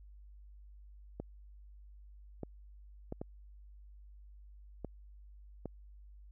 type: clicks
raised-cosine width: 2 ms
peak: -26 dBFS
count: 6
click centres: 1.2 / 2.433 / 3.124 / 3.215 / 4.847 / 5.657 s
effects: added 50 Hz sine -52 dBFS peak until 6.31 s